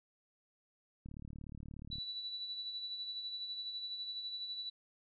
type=click train; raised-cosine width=5 ms; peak=-36 dBFS; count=35; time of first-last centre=1.06-1.984 s; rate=36.8 Hz
type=tone with tremolo; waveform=sine; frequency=3951 Hz; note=B7; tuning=in tune; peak=-38 dBFS; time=1.91-4.7 s; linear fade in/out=10 ms; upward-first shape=sine; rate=12 Hz; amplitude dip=45%
effects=none